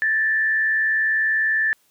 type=tone with frequency modulation; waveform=sine; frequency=1760 Hz; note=A6; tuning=in tune; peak=-17 dBFS; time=0.02-1.73 s; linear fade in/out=0 ms; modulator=80 Hz; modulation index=0.53; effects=white hiss -62 dBFS RMS until 1.9 s